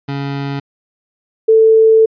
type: tone pair in turn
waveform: 25% pulse / sine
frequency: 139.7 / 443.5 Hz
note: C#3 / A4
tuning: +14 / +14 cents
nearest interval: octave + minor sixth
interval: 2000 cents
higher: second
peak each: -15 / -5 dBFS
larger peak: second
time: 0.08-0.6 / 1.48-2.06 s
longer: second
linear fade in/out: 10 ms
effects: resampled to 11025 Hz

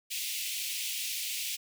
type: high-pass noise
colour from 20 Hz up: pink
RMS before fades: -35 dBFS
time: 0.1-1.57 s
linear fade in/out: 20 ms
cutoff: 2300 Hz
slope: 48 dB/octave
effects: none

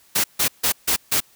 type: noise bursts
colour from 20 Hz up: white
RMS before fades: -19 dBFS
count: 5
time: 0.15-1.205 s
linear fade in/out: 10 ms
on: 91 ms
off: 150 ms
effects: white hiss -55 dBFS RMS until 1.35 s

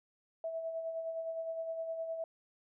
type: tone with tremolo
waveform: sine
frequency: 654 Hz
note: E5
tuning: 14 cents flat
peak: -34 dBFS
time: 0.44-2.24 s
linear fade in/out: 2 ms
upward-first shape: sine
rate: 9.7 Hz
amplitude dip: 45%
effects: none

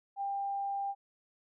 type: tone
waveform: sine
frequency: 795 Hz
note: G5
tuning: 24 cents sharp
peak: -32 dBFS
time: 0.16-0.95 s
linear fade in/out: 50 ms
effects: none

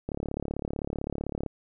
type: click train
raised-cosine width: 2 ms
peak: -18 dBFS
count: 50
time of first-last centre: 0.09-1.463 s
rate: 35.7 Hz
effects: none

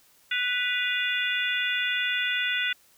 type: harmonic tone with a mistuned harmonic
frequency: 493.9 Hz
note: B4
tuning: in tune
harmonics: 3 / 4 / 5 / 6 / 7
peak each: -29 / -30 / -31 / -32 / -32 dBFS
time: 0.31-2.73 s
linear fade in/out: 5 ms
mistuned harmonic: 6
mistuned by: -86 cents
effects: white hiss -60 dBFS RMS until 2.97 s

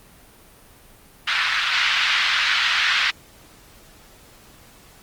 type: band-pass noise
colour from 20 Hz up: pink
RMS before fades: -20 dBFS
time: 1.27-3.11 s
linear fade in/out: 10 ms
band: 1400 to 4000 Hz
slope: 24 dB/octave
effects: pink hiss -49 dBFS RMS until 5.02 s + Opus 32 kbps

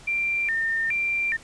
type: tone with vibrato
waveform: sine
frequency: 2071 Hz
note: C7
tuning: 18 cents flat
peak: -22 dBFS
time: 0.07-1.37 s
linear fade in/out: 10 ms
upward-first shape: square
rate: 1.2 Hz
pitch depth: 230 cents each way
effects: pink hiss -48 dBFS RMS until 1.43 s + resampled to 22050 Hz

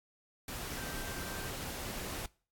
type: tone in noise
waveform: sine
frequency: 1566 Hz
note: G6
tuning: 2 cents flat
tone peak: -48 dBFS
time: 0.77-1.49 s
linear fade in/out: 2 ms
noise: pink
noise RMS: -41 dBFS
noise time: 0.48-2.26 s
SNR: -10 dB
effects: noise-tail reverb RT60 0.4 s tail -23 dB re dry + AAC 64 kbps

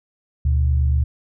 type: tone pair together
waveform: sine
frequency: 73.8 / 122.44 Hz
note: D2 / B2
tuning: +9 / -15 cents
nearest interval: major sixth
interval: 876 cents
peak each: -15 / -23 dBFS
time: 0.45-1.04 s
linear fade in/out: 5 ms
effects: none

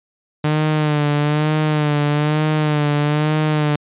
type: tone with vibrato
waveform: sawtooth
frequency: 150.4 Hz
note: D3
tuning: 42 cents sharp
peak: -11 dBFS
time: 0.44-3.76 s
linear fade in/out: 5 ms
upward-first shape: sine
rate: 1.1 Hz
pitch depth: 46 cents each way
effects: resampled to 8000 Hz

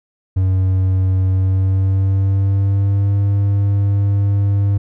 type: tone with pitch glide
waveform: triangle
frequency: 94 to 100.17 Hz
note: F#2 to G2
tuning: +28 to +38 cents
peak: -10 dBFS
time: 0.36-4.78 s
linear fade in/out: 10 ms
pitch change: +110 cents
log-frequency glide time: 1.27-3.16 s
effects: none

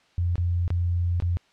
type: tone with dropouts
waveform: sine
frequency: 87.31 Hz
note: F2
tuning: in tune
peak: -21 dBFS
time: 0.18-1.37 s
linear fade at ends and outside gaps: 0 ms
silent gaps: 0.356-0.38 / 0.679-0.704 / 1.201-1.223 s
effects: white hiss -61 dBFS RMS until 1.52 s + low-pass 4000 Hz 12 dB/octave

